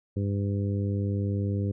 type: harmonic tone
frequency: 100 Hz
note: G2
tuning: 35 cents sharp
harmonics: 1 / 2 / 3 / 4 / 5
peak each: -26 / -32 / -36 / -38 / -40 dBFS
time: 0.16-1.72 s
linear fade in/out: 10 ms
effects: none

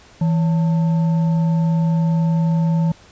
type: tone with frequency modulation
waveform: sine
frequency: 164.81 Hz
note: E3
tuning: in tune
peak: -14 dBFS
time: 0.21-2.92 s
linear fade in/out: 5 ms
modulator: 726 Hz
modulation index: 0.24
effects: pink hiss -47 dBFS RMS until 3.11 s + resampled to 16000 Hz

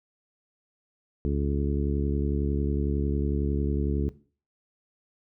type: harmonic tone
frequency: 71 Hz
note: C#2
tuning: 42 cents sharp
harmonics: 1 / 2 / 3 / 4 / 5 / 6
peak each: -27 / -30 / -32 / -33 / -34 / -35 dBFS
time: 1.25-4.09 s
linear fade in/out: 0 ms
effects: noise-tail reverb RT60 0.4 s tail -17 dB re dry

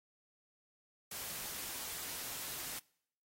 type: noise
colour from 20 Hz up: white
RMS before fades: -43 dBFS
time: 1.11-2.79 s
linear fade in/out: 5 ms
effects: noise-tail reverb RT60 0.7 s tail -25 dB re dry + AAC 48 kbps

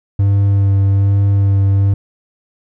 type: tone with vibrato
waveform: triangle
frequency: 99 Hz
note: G2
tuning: 18 cents sharp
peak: -7 dBFS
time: 0.19-1.94 s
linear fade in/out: 5 ms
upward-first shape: sine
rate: 1.2 Hz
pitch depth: 15 cents each way
effects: none

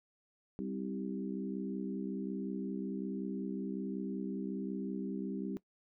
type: harmonic tone with a mistuned harmonic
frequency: 65.41 Hz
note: C2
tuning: in tune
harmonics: 3 / 4 / 5 / 6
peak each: -39 / -41 / -43 / -45 dBFS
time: 0.59-5.57 s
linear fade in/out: 0 ms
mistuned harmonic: 5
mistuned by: -22 cents
effects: noise-tail reverb RT60 0.1 s tail -18 dB re dry

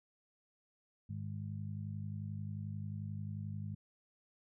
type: harmonic tone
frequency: 51.3 Hz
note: G#1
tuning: 21 cents flat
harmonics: 2 / 3 / 4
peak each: -41 / -45 / -47 dBFS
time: 1.09-3.75 s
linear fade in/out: 10 ms
effects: none

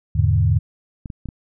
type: chord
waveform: sine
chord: E dominant seventh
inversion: none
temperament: equal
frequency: 82.41 / 103.83 / 123.47 / 146.83 Hz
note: E2 / G#2 / B2 / D3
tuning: 0 / 0 / 0 / 0 cents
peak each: -18 / -17 / -23 / -21 dBFS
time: 0.15-0.59 s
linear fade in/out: 10 ms
type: clicks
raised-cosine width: 5 ms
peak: -18 dBFS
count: 4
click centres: 1.058 / 1.102 / 1.257 / 1.288 s
effects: none

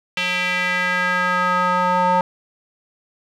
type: tone with band-pass filter sweep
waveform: square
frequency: 180.6 Hz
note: F#3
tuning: 42 cents flat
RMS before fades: -19 dBFS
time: 0.17-2.21 s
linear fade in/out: 2 ms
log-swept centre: 2700 to 890 Hz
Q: 3
effects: none

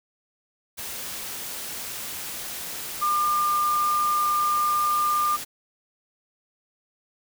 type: tone in noise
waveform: sine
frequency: 1200 Hz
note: D6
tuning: 37 cents sharp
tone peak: -20 dBFS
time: 3.01-5.37 s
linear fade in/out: 20 ms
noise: white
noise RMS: -34 dBFS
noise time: 0.77-5.45 s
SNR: +11 dB
effects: none

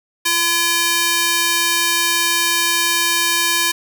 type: tone with high-pass filter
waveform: square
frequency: 340.7 Hz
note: F4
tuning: 43 cents flat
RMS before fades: -17 dBFS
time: 0.25-3.72 s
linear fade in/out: 10 ms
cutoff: 1800 Hz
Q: 0.58
effects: none

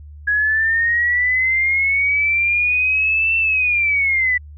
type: linear two-way sweep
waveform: sine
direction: up then down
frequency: 1661.2 to 2685 to 1960 Hz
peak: -14 dBFS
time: 0.27-4.38 s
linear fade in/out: 10 ms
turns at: 3.37 s
effects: added 74 Hz sine -35 dBFS peak until 4.57 s

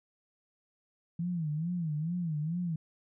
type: tone with vibrato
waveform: sine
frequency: 163.2 Hz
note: E3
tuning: 17 cents flat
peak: -30 dBFS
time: 1.19-2.76 s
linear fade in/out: 5 ms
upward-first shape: sine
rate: 2.3 Hz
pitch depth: 160 cents each way
effects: none

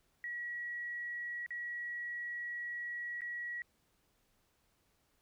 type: tone with dropouts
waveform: sine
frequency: 1920 Hz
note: B6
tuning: 49 cents flat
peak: -38 dBFS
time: 0.24-3.62 s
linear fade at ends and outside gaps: 1 ms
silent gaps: 1.463-1.506 / 3.208-3.218 s
effects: pink hiss -75 dBFS RMS until 5.21 s

